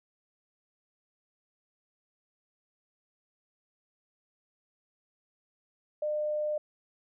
sine tone, 603 Hz, D5, 46 cents sharp, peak -28 dBFS, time 6.02-6.58 s, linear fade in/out 5 ms, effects none

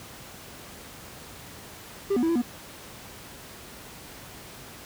triangle tone with pitch steps, 396.9 / 243.8 / 327.7 / 336.3 / 241.9 Hz, G4 / B3 / E4 / E4 / B3, +22 / -22 / -10 / +35 / -36 cents, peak -19 dBFS, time 2.1-2.42 s, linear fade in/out 10 ms, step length 64 ms, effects pink hiss -44 dBFS RMS until 4.85 s + high-pass 60 Hz 12 dB/octave

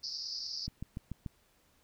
pink band-pass noise, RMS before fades -40 dBFS, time 0.03-0.67 s, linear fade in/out 10 ms, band 4600 to 5300 Hz, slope 96 dB/octave
click train, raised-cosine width 5 ms, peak -26 dBFS, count 5, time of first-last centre 0.68-1.262 s, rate 6.87 Hz
effects pink hiss -69 dBFS RMS until 1.83 s

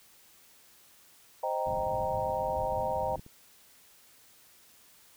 sine chord, C minor seventh, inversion none, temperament equal, 523.3 / 622.3 / 784 / 932.3 Hz, C5 / Eb5 / G5 / Bb5, 0 / 0 / 0 / 0 cents, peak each -34 dBFS, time 1.43-3.16 s, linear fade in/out 5 ms
white low-pass noise, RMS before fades -42 dBFS, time 1.66-3.2 s, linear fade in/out 5 ms, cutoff 140 Hz, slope 12 dB/octave
clicks, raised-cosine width 3 ms, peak -37 dBFS, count 2, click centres 3.194 / 3.264 s
effects white hiss -59 dBFS RMS until 5.16 s

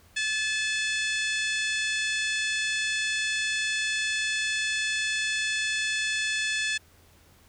harmonic tone, 865 Hz, A5, 30 cents flat, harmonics 2 / 3 / 4 / 5 / 6 / 7 / 8 / 9 / 10, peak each -29 / -31 / -33 / -39 / -39 / -43 / -39 / -44 / -40 dBFS, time 0.16-6.78 s, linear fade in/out 10 ms, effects added 83 Hz sine -59 dBFS peak until 7.48 s + pink hiss -59 dBFS RMS until 7.48 s

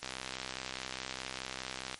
click train, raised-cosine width 0.2 ms, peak -20 dBFS, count 125, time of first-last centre 0.03-1.944 s, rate 64.8 Hz, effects white hiss -54 dBFS RMS until 1.99 s + MP3 48 kbps

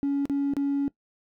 triangle tone with dropouts, 280.6 Hz, C#4, 21 cents sharp, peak -19 dBFS, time 0.03-0.88 s, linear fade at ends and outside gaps 0 ms, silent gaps 0.255-0.297 / 0.536-0.567 s, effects noise-tail reverb RT60 0.1 s tail -22 dB re dry + tanh soft clip ceiling -20 dBFS

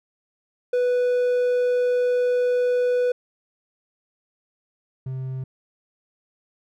triangle tone pair in turn, 493.9 / 130.82 Hz, B4 / C3, 0 / 0 cents, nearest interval octave + major seventh, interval 2300 cents, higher first, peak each -16 / -25 dBFS, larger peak first, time 0.73-3.12 / 5.06-5.44 s, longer first, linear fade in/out 5 ms, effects none

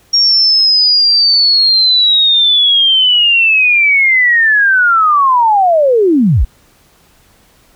sine linear sweep, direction down, 5588 to 33.84 Hz, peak -6 dBFS, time 0.13-6.45 s, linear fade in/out 10 ms, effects pink hiss -49 dBFS RMS until 7.75 s

